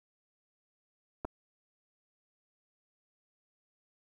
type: clicks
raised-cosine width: 1 ms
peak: -23 dBFS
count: 2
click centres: 1.248 / 1.251 s
effects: 10-bit